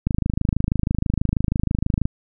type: click train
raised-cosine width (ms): 5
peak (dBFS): -7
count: 53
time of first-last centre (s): 0.07-2.055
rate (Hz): 26.2
effects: none